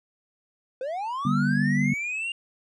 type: linear sweep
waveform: triangle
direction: up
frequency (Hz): 493.9 to 2816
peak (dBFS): -26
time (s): 0.81-2.32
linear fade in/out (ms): 2
type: chord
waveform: sine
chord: G major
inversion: second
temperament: equal with one note detuned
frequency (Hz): 146.83 / 196 / 242.1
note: D3 / G3 / B3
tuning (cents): 0 / 0 / -34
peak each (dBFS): -25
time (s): 1.25-1.94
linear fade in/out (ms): 5
effects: resampled to 24000 Hz